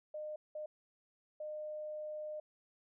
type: tone bursts at uneven times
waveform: sine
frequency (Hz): 609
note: D#5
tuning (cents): -37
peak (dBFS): -40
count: 3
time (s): 0.14-0.36 / 0.55-0.66 / 1.4-2.4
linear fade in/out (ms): 5
effects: none